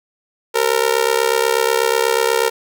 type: tone with amplitude modulation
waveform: sawtooth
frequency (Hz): 461.2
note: A#4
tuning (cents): -19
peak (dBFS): -6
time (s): 0.54-2.5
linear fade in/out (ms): 20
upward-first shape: sine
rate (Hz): 68.2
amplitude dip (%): 95
effects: none

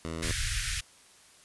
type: tone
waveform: 10% pulse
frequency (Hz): 81.4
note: E2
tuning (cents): -21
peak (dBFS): -26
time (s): 0.05-0.31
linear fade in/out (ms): 0
type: band-stop noise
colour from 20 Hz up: pink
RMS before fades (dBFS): -31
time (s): 0.22-0.81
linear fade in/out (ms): 10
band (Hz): 120 to 1500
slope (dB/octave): 48
effects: white hiss -57 dBFS RMS until 1.44 s + resampled to 24000 Hz

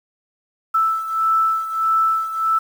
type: beating tone pair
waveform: sine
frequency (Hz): 1318.5 / 1320.1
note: E6 / E6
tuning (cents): 0 / +2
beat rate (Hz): 1.6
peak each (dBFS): -17 / -22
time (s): 0.74-2.59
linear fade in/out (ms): 10
effects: 7-bit

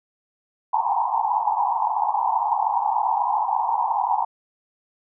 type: band-pass noise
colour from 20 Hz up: pink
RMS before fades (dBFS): -22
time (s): 0.73-4.25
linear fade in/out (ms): 5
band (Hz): 770 to 1000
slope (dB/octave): 96
effects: none

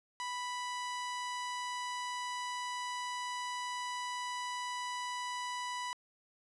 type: tone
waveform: sawtooth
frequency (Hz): 987.8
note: B5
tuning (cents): 0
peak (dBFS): -33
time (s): 0.2-5.93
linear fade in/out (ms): 0
effects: resampled to 22050 Hz + 12-bit

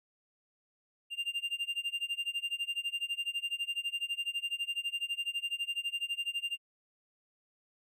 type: tone with tremolo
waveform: triangle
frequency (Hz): 2794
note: F7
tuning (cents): 0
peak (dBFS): -28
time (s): 1.1-6.58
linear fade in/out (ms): 50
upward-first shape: sine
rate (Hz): 12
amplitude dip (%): 95
effects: none

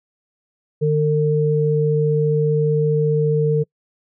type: tone pair together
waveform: sine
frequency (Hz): 151 / 452.5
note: D3 / A4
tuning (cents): +48 / +48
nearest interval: octave + perfect fifth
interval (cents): 1900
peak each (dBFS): -17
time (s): 0.81-3.64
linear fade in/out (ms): 20
effects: noise-tail reverb RT60 0.1 s tail -26 dB re dry

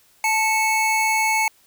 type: tone pair together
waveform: square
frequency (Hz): 876.6 / 2209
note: A5 / C#7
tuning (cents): -7 / -7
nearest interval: octave + major third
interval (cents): 1600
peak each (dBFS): -21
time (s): 0.24-1.48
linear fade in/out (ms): 2
effects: white hiss -57 dBFS RMS until 1.66 s

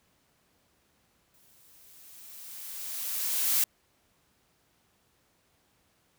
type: noise with exponential growth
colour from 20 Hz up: blue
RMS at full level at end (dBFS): -24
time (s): 1.34-3.64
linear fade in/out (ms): 2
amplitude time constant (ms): 500
effects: pink hiss -69 dBFS RMS until 6.18 s + high-pass 60 Hz 12 dB/octave

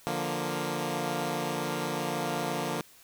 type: chord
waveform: 10% pulse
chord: Bb major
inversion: first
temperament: equal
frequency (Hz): 146.83 / 174.61 / 233.1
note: D3 / F3 / Bb3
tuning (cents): 0 / 0 / 0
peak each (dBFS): -26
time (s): 0.07-2.81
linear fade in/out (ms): 0
effects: white hiss -56 dBFS RMS until 3.03 s

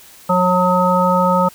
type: harmonic tone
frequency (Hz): 181.3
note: F#3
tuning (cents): -35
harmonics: 1 / 3 / 5 / 7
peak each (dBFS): -17 / -17 / -17 / -17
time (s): 0.29-1.49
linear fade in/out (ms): 10
effects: white hiss -43 dBFS RMS until 1.54 s

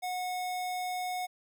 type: tone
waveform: square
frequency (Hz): 730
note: F#5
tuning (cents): -24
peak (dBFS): -33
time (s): 0.02-1.27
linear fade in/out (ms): 20
effects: none

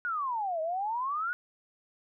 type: exponential two-way sweep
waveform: sine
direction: down then up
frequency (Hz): 1480 to 622.3 to 1480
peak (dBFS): -29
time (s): 0.05-1.33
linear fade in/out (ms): 0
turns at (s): 0.61
effects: none

